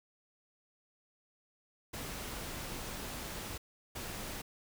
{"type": "noise bursts at uneven times", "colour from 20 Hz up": "pink", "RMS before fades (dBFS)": -42, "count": 2, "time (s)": [[1.93, 3.58], [3.95, 4.42]], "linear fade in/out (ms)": 10, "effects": []}